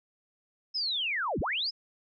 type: linear two-way sweep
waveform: sine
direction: down then up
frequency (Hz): 5274 to 30.87 to 5274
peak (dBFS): -28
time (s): 0.74-1.71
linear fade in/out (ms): 20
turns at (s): 1.4
effects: none